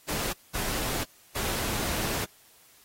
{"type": "noise bursts at uneven times", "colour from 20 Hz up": "pink", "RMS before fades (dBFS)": -31, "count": 3, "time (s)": [[0.08, 0.33], [0.54, 1.04], [1.35, 2.25]], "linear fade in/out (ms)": 10, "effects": ["white hiss -58 dBFS RMS until 2.84 s", "AAC 48 kbps"]}